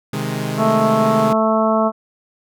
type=chord; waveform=sawtooth; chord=Ab major; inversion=first; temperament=equal; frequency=130.81 / 155.56 / 207.7 Hz; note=C3 / Eb3 / Ab3; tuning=0 / 0 / 0 cents; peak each=-21 dBFS; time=0.13-1.33 s; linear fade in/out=5 ms
type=harmonic tone; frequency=220 Hz; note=A3; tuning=in tune; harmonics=1 / 2 / 3 / 4 / 5 / 6; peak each=-18 / -23 / -17 / -24 / -21 / -24 dBFS; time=0.57-1.92 s; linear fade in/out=50 ms
effects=none